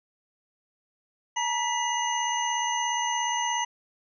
sine tone cluster, 874 / 951 / 1977 / 2878 / 6160 Hz, A5 / A#5 / B6 / F#7 / G8, -12 / +34 / +1 / -49 / -31 cents, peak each -34 / -28 / -33 / -33 / -32 dBFS, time 1.36-3.65 s, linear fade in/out 10 ms, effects none

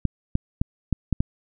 clicks, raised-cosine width 5 ms, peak -8 dBFS, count 6, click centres 0.053 / 0.354 / 0.615 / 0.927 / 1.127 / 1.205 s, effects none

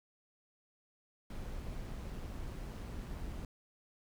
brown noise with amplitude modulation, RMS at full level -41 dBFS, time 1.3-3.45 s, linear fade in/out 2 ms, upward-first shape sine, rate 179 Hz, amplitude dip 35%, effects none

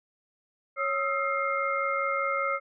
sine tone cluster, 552 / 1261 / 1346 / 2122 Hz, C#5 / D#6 / E6 / C7, -7 / +23 / +36 / +24 cents, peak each -31 dBFS, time 0.76-2.6 s, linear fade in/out 50 ms, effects none

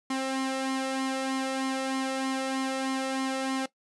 sawtooth tone with flanger, 265.3 Hz, C4, 24 cents sharp, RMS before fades -30 dBFS, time 0.1-3.66 s, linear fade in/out 5 ms, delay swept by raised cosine 0.94 to 1.55 ms, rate 3.2 Hz, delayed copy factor +0.6, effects noise-tail reverb RT60 0.1 s tail -18 dB re dry + resampled to 24000 Hz

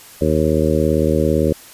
harmonic tone, 77.78 Hz, D#2, in tune, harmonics 1 / 2 / 3 / 4 / 5 / 6 / 7, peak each -21 / -21 / -21 / -21 / -21 / -21 / -21 dBFS, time 0.21-1.53 s, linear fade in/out 5 ms, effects white hiss -41 dBFS RMS until 1.73 s + resampled to 32000 Hz

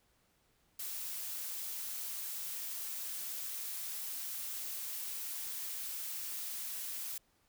blue noise, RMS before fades -41 dBFS, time 0.79-7.18 s, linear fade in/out 5 ms, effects pink hiss -73 dBFS RMS until 7.48 s

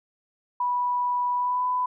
sine tone with pitch glide, 982 to 998.6 Hz, B5 to B5, -10 to +19 cents, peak -22 dBFS, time 0.6-1.86 s, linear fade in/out 5 ms, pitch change +29 cents, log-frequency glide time 1.35-1.65 s, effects none

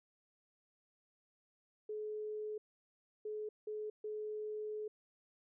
sine tone bursts at uneven times, 426.4 Hz, G#4, 46 cents sharp, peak -39 dBFS, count 4, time 1.89-2.58 / 3.25-3.49 / 3.67-3.9 / 4.04-4.88 s, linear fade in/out 5 ms, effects none

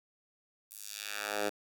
10% pulse tone with high-pass filter sweep, 103.6 Hz, G#2, 4 cents flat, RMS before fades -38 dBFS, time 0.7-1.5 s, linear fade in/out 20 ms, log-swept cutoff 12000 to 370 Hz, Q 0.94, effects 9-bit

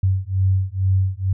sine beating tone pair, 94 / 96.2 Hz, F#2 / G2, +28 / -32 cents, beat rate 2.2 Hz, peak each -19 dBFS, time 0.03-1.33 s, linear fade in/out 5 ms, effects none

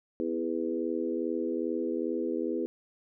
harmonic tone with a mistuned harmonic, 82.41 Hz, E2, in tune, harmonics 3 / 4 / 5 / 6, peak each -35 / -32 / -34 / -36 dBFS, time 0.2-2.66 s, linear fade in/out 0 ms, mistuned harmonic 3, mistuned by +19 cents, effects none

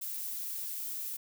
violet noise, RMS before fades -38 dBFS, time 0.01-1.17 s, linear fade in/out 10 ms, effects none

